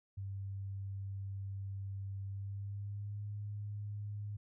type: tone with pitch glide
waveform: sine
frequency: 98 to 103.35 Hz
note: G2 to G#2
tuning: 0 to -8 cents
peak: -39 dBFS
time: 0.17-4.37 s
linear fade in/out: 10 ms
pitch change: +92 cents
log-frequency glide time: 2.25-3.24 s
effects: none